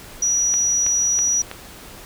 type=tone; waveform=sine; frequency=5830 Hz; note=F#8; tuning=26 cents flat; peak=-16 dBFS; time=0.22-1.42 s; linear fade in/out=5 ms
type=click train; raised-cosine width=0.3 ms; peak=-14 dBFS; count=4; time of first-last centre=0.54-1.514 s; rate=3.08 Hz
effects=pink hiss -40 dBFS RMS until 2.05 s